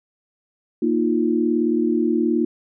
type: chord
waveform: sine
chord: Bb suspended fourth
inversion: none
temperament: just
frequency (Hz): 233.1 / 310.8 / 349.6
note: Bb3 / Eb4 / F4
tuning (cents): 0 / -2 / +2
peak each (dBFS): -21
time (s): 0.82-2.45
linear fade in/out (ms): 5
effects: none